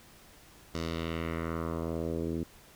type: tone with low-pass filter sweep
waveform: 10% pulse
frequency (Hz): 82.41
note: E2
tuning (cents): 0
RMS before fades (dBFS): -34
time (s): 0.74-2.44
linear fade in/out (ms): 10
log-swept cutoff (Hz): 5800 to 300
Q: 1.7
effects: pink hiss -56 dBFS RMS until 2.75 s